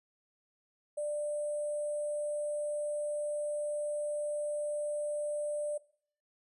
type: tone with sample-and-hold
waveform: sine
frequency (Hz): 593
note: D5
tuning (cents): +17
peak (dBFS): -32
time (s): 0.97-5.78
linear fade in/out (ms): 10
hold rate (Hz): 8820
effects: noise-tail reverb RT60 0.5 s tail -18 dB re dry + resampled to 32000 Hz